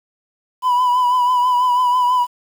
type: tone with vibrato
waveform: triangle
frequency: 992 Hz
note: B5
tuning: 7 cents sharp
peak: -10 dBFS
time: 0.62-2.27 s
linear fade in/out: 50 ms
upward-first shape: triangle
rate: 6.1 Hz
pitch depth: 45 cents each way
effects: tanh soft clip ceiling -6 dBFS + 7-bit